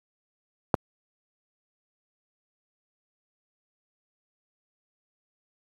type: click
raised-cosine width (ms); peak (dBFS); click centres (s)
1; -4; 0.742
effects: high-pass 80 Hz 12 dB/octave + 7-bit